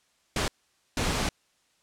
pink noise bursts at uneven times, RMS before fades -27 dBFS, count 2, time 0.36-0.48 / 0.97-1.29 s, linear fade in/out 2 ms, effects white hiss -68 dBFS RMS until 1.82 s + low-pass 8000 Hz 12 dB/octave

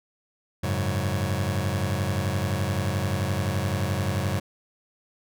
sawtooth chord, F# suspended second, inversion none, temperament just, 92.5 / 104.06 / 138.75 Hz, F#2 / G#2 / C#3, 0 / +4 / +2 cents, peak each -23 / -24 / -26 dBFS, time 0.63-4.4 s, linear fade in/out 10 ms, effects none

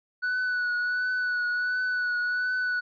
triangle tone with vibrato, 1480 Hz, F#6, in tune, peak -23 dBFS, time 0.22-2.81 s, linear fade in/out 20 ms, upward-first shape triangle, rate 1.4 Hz, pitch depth 30 cents each way, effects resampled to 11025 Hz

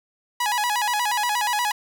sawtooth tone with vibrato, 904 Hz, A5, 47 cents sharp, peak -17 dBFS, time 0.4-1.72 s, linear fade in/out 5 ms, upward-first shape square, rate 8.4 Hz, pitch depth 130 cents each way, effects none

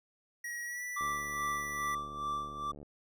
square tone with pitch glide, 1906 to 1967.5 Hz, A#6 to B6, +38 to -7 cents, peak -38 dBFS, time 0.44-1.95 s, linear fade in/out 5 ms, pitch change +55 cents, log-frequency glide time 0.64-0.84 s
triangle tone with tremolo, 1170 Hz, D6, 7 cents flat, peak -30 dBFS, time 0.96-2.72 s, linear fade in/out 10 ms, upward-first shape sine, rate 2.4 Hz, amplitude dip 70%
click train, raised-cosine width 2 ms, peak -36 dBFS, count 134, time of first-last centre 1.01-2.829 s, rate 73.1 Hz
effects none

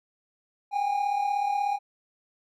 triangle tone pair together, 779.5 / 816 Hz, G5 / G#5, -10 / -31 cents, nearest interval minor second, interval 79 cents, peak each -29 / -23 dBFS, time 0.71-1.79 s, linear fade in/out 50 ms, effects none

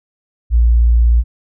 sine tone, 58.27 Hz, A#1, in tune, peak -7 dBFS, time 0.5-1.24 s, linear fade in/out 50 ms, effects none

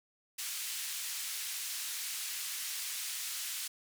white band-pass noise, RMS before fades -39 dBFS, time 0.38-3.68 s, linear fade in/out 10 ms, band 2000 to 12000 Hz, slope 12 dB/octave, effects none

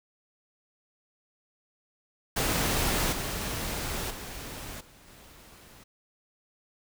pink noise with level steps, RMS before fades -27 / -33 / -40 / -55 / -52 dBFS, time 2.36-5.84 s, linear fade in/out 10 ms, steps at 3.12 / 4.1 / 4.8 / 5.07 s, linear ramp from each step 10 ms, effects none

